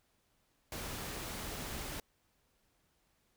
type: noise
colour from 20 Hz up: pink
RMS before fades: -42 dBFS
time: 0.72-2 s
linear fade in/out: 2 ms
effects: pink hiss -75 dBFS RMS until 3.36 s